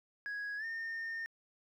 sine tone with pitch glide, 1661.2 to 1822 Hz, G#6 to A#6, 0 to -40 cents, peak -35 dBFS, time 0.26-1.26 s, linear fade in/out 0 ms, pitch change +160 cents, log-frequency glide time 0.57-0.65 s, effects tanh soft clip ceiling -36 dBFS + 12-bit

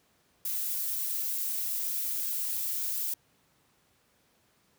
violet noise with flanger, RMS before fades -32 dBFS, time 0.45-3.14 s, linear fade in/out 5 ms, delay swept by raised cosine 1.8 to 6.2 ms, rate 1.1 Hz, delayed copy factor +0.6, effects pink hiss -68 dBFS RMS until 4.78 s + high-pass 80 Hz 12 dB/octave

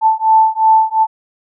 sine beating tone pair, 880 / 882.8 Hz, A5 / A5, 0 / +5 cents, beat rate 2.8 Hz, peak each -11 / -11 dBFS, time 0.01-1.07 s, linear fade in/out 50 ms, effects none

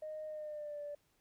sine tone with pitch glide, 618 to 584 Hz, D#5 to D5, -12 to -10 cents, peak -40 dBFS, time 0.02-0.95 s, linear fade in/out 5 ms, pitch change -98 cents, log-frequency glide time 0.27-0.82 s, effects tanh soft clip ceiling -36 dBFS + pink hiss -75 dBFS RMS until 1.2 s

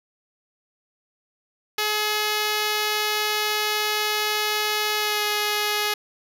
5% pulse tone with pitch glide, 423.7 to 419.1 Hz, G#4 to G#4, +35 to +16 cents, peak -10 dBFS, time 1.78-5.94 s, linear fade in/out 5 ms, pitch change -19 cents, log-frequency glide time 4.97-5.23 s, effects none

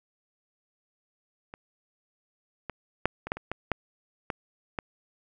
clicks, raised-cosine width 0.5 ms, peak -26 / -19 / -7 / -21 / -11 / -24 / -16 / -10 / -15 / -15 dBFS, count 10, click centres 1.539 / 2.697 / 3.056 / 3.27 / 3.319 / 3.37 / 3.516 / 3.717 / 4.302 / 4.788 s, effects none

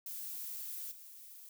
violet noise with level steps, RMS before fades -43 / -53 dBFS, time 0.06-1.49 s, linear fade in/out 2 ms, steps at 0.91 s, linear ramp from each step 10 ms, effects none

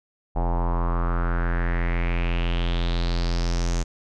square tone with low-pass filter sweep, 43 Hz, F1, 26 cents flat, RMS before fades -23 dBFS, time 0.35-3.84 s, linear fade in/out 20 ms, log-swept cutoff 800 to 6700 Hz, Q 4.4, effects none

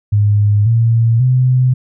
sine tone with pitch steps, 103.6 / 114.95 / 127.55 Hz, G#2 / A#2 / C3, -4 / -24 / -44 cents, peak -8 dBFS, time 0.12-1.74 s, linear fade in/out 10 ms, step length 540 ms, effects none

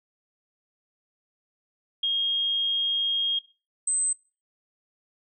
sine tone pair in turn, 3249 / 8187 Hz, G#7 / C9, -39 / -39 cents, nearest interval octave + major third, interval 1600 cents, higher second, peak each -22 dBFS, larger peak neither, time 2.03-3.39 / 3.87-4.13 s, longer first, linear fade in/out 5 ms, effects noise-tail reverb RT60 0.3 s tail -18 dB re dry

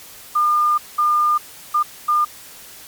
sine tone bursts at uneven times, 1207 Hz, D6, 47 cents sharp, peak -13 dBFS, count 4, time 0.35-0.78 / 0.98-1.38 / 1.74-1.83 / 2.08-2.25 s, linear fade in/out 10 ms, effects white hiss -40 dBFS RMS until 2.87 s + MP3 96 kbps

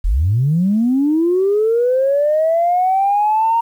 sine linear sweep, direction up, 34.9 to 932.3 Hz, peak -11 dBFS, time 0.04-3.61 s, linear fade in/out 10 ms, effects tanh soft clip ceiling -7 dBFS + 8-bit

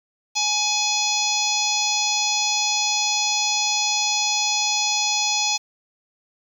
harmonic tone with a mistuned harmonic, 840 Hz, G#5, 19 cents sharp, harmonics 1 / 3 / 4 / 5 / 6 / 7 / 8, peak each -27 / -27 / -27 / -27 / -27 / -27 / -27 dBFS, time 0.35-5.58 s, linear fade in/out 20 ms, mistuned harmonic 4, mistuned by +21 cents, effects 8-bit

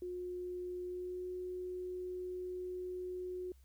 sine tone with pitch glide, 359.6 to 364 Hz, F#4 to F#4, -49 to -28 cents, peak -39 dBFS, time 0.02-3.52 s, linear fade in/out 2 ms, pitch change +21 cents, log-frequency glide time 0.82-1.28 s, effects added 65 Hz sine -59 dBFS peak until 3.64 s + white hiss -74 dBFS RMS until 3.64 s

